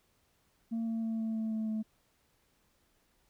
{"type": "tone with pitch steps", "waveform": "sine", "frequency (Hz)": [227.8, 226.1, 224.4, 222.7, 221.1, 219.4, 217.8], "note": ["A#3", "A3", "A3", "A3", "A3", "A3", "A3"], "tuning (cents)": [-40, 47, 34, 21, 9, -5, -17], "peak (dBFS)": -29, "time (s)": [0.71, 1.83], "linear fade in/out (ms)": 20, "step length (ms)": 160, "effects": ["tanh soft clip ceiling -30 dBFS", "pink hiss -72 dBFS RMS until 3.29 s"]}